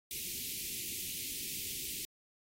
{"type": "band-stop noise", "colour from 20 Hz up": "white", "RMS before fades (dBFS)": -40, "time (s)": [0.11, 2.05], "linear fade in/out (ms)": 0, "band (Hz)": [410, 2200], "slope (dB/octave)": 48, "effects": ["AAC 48 kbps"]}